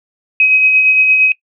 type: tone with tremolo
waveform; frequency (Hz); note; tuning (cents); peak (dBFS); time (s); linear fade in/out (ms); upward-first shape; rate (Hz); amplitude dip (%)
sine; 2534; D#7; +31; -5; 0.4-1.32; 2; sine; 8.7; 35
effects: noise-tail reverb RT60 0.1 s tail -21 dB re dry